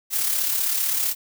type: noise with amplitude modulation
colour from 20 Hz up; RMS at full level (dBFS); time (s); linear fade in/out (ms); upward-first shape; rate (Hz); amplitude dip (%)
blue; -21; 0.1-1.15; 50; sine; 35.6; 45
effects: none